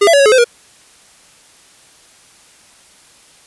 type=tone with pitch steps; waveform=square; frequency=406.5 / 669 / 565 / 553 / 427.3 / 517 / 476.4 Hz; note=G#4 / E5 / C#5 / C#5 / G#4 / C5 / A#4; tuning=-37 / +25 / +33 / -4 / +49 / -21 / +38 cents; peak=-7 dBFS; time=0.01-0.444 s; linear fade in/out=10 ms; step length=62 ms; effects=white hiss -46 dBFS RMS until 3.46 s + resampled to 24000 Hz